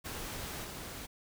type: noise with level steps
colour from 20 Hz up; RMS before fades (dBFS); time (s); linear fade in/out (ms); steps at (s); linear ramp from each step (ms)
pink; -41 / -44; 0.04-1.07; 20; 0.64; 2
effects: none